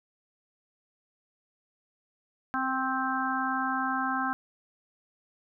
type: harmonic tone with a mistuned harmonic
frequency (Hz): 261.7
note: C4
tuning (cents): 0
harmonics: 1 / 3 / 4 / 5 / 6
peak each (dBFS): -33 / -33 / -33 / -33 / -33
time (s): 2.54-4.33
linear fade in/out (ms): 0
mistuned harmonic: 4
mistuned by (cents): +17
effects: none